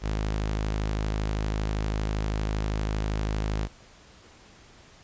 sawtooth tone, 52.6 Hz, G#1, 23 cents sharp, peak -22 dBFS, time 0.01-3.69 s, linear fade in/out 50 ms, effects pink hiss -53 dBFS RMS until 5.03 s + resampled to 16000 Hz

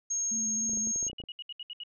sine tone, 6510 Hz, G#8, 36 cents flat, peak -28 dBFS, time 0.1-1.09 s, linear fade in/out 10 ms
sine tone with vibrato, 219.5 Hz, A3, 4 cents flat, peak -37 dBFS, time 0.31-0.92 s, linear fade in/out 10 ms, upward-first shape sine, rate 3.7 Hz, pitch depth 31 cents each way
clicks, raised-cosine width 2 ms, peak -32 dBFS, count 11, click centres 0.695 / 0.734 / 0.773 / 0.872 / 0.96 / 1.028 / 1.067 / 1.099 / 1.131 / 1.202 / 1.238 s
sine tone bursts, 2903 Hz, F#7, 34 cents flat, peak -37 dBFS, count 8, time 1.08-1.835 s, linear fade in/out 2 ms, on 34 ms, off 69 ms
effects none

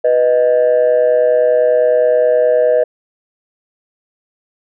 sine tone pair together, 492.6 / 622.3 Hz, B4 / D#5, -5 / 0 cents, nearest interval major third, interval 405 cents, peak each -10 dBFS, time 0.04-2.84 s, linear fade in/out 10 ms, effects tanh soft clip ceiling -5 dBFS

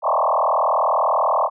sine tone with frequency modulation, 860 Hz, A5, 40 cents flat, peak -15 dBFS, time 0.02-1.5 s, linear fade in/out 50 ms, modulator 40.1 Hz, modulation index 7, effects none

